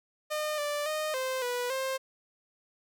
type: tone with pitch steps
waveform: sawtooth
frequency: 608 / 587 / 616 / 520 / 490.3 / 529 Hz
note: D#5 / D5 / D#5 / C5 / B4 / C5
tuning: -40 / -1 / -17 / -11 / -13 / +19 cents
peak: -26 dBFS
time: 0.3-1.98 s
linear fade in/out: 20 ms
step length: 280 ms
effects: none